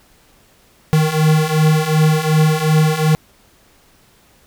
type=beating tone pair; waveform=square; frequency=154.1 / 156.8 Hz; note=D#3 / D#3; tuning=-16 / +14 cents; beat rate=2.7 Hz; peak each=-17 / -14 dBFS; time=0.93-3.15 s; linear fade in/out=0 ms; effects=pink hiss -52 dBFS RMS until 4.46 s